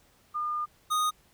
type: tone pair in turn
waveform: sine / square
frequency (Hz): 1211 / 1239.3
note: D#6 / D#6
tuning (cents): -47 / -7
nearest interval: unison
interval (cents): 40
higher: second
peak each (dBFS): -28 / -25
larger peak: second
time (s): 0.34-0.66 / 0.9-1.11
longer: first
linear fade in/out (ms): 20
effects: pink hiss -63 dBFS RMS until 1.33 s